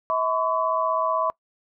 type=tone cluster; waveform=sine; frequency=644 / 1015 / 1131 Hz; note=E5 / B5 / C#6; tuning=-41 / +47 / +34 cents; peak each=-25 dBFS; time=0.1-1.3 s; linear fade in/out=0 ms; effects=noise-tail reverb RT60 0.1 s tail -23 dB re dry